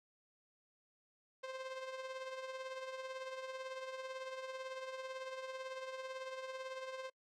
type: tone with tremolo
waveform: sawtooth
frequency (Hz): 523.3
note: C5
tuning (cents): 0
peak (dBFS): -37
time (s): 1.43-7.1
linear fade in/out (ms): 10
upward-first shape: triangle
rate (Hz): 18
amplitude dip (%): 60
effects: noise-tail reverb RT60 0.1 s tail -26 dB re dry + low-pass 5000 Hz 12 dB/octave